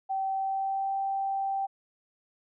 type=tone with pitch glide; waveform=sine; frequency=772 to 781.4 Hz; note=G5 to G5; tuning=-27 to -6 cents; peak=-27 dBFS; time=0.09-1.67 s; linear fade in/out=20 ms; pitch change=+21 cents; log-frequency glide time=0.31-0.96 s; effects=none

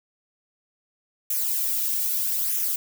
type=noise with flanger; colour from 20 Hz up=violet; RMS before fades=-25 dBFS; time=1.3-2.76 s; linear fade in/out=5 ms; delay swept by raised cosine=0.22 to 2.02 ms; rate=0.79 Hz; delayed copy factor=-0.55; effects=none

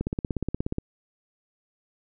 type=click train; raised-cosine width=3 ms; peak=-14 dBFS; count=14; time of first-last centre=0.01-0.784 s; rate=16.8 Hz; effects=none

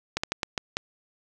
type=slowing click train; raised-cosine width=0.2 ms; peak=-9 dBFS; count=6; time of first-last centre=0.17-0.769 s; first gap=65 ms; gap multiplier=1.31; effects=none

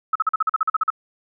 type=tone bursts; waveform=sine; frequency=1291 Hz; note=E6; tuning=37 cents flat; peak=-15 dBFS; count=12; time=0.13-0.903 s; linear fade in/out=5 ms; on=25 ms; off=43 ms; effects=none

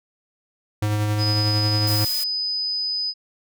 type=tone with tremolo; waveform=square; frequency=105.3 Hz; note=G#2; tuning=24 cents sharp; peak=-19 dBFS; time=0.82-2.05 s; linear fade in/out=5 ms; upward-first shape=triangle; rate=11 Hz; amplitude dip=30%
type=tone; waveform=sine; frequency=4998 Hz; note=D#8; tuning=7 cents sharp; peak=-22 dBFS; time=1.18-3.14 s; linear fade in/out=50 ms
type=noise; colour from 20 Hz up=blue; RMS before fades=-29 dBFS; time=1.87-2.24 s; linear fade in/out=5 ms
effects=none

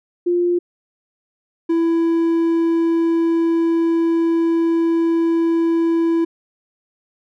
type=tone pair in turn; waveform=sine / triangle; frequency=350.3 / 332.2 Hz; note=F4 / E4; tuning=+5 / +13 cents; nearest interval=minor second; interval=92 cents; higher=first; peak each=-14 / -12 dBFS; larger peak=second; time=0.26-0.59 / 1.69-6.25 s; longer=second; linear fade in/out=10 ms; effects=none

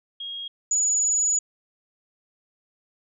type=tone pair in turn; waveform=sine; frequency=3269 / 6893 Hz; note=G#7 / A8; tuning=-28 / -37 cents; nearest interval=octave + minor second; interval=1291 cents; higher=second; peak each=-31 / -19 dBFS; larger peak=second; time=0.2-0.48 / 0.71-1.39 s; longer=second; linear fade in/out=5 ms; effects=none

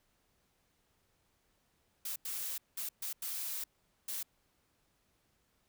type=noise bursts at uneven times; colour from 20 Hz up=blue; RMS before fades=-39 dBFS; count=6; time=2.05-2.16 / 2.25-2.58 / 2.77-2.89 / 3.02-3.13 / 3.22-3.64 / 4.08-4.23 s; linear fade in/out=5 ms; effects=pink hiss -75 dBFS RMS until 5.68 s

